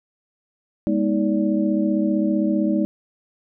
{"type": "tone cluster", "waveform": "sine", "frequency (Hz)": [204.8, 240.2, 315.8, 579], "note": ["G#3", "B3", "D#4", "D5"], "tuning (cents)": [-24, -48, 26, -25], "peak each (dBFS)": [-21, -25, -21, -28], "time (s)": [0.87, 2.85], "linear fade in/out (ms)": 0, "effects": []}